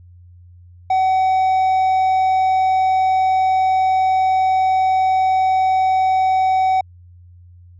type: tone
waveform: triangle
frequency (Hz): 755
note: F#5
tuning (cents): +35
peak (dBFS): -11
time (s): 0.9-6.81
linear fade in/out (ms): 5
effects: added 88 Hz sine -41 dBFS peak until 7.79 s + resampled to 16000 Hz